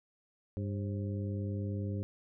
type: harmonic tone with a mistuned harmonic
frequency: 99.9 Hz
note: G2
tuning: 33 cents sharp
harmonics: 1 / 2 / 3 / 4 / 5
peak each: -34 / -40 / -44 / -46 / -48 dBFS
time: 0.57-2.03 s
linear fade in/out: 0 ms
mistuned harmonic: 5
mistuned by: +100 cents
effects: none